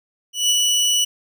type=tone with ADSR envelope; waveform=25% pulse; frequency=2952 Hz; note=F#7; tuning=5 cents flat; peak=-10 dBFS; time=0.33-1.05 s; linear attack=170 ms; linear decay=29 ms; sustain=-2 dB; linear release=12 ms; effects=none